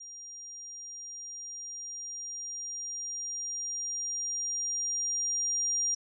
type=tone with level ramp; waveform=sine; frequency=5700 Hz; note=F8; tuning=34 cents sharp; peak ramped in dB=-43 to -26 dBFS; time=0-5.95 s; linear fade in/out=10 ms; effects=none